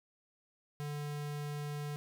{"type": "tone", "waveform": "square", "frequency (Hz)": 146.83, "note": "D3", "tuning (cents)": 0, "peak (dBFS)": -38, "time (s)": [0.8, 1.96], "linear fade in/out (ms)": 0, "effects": []}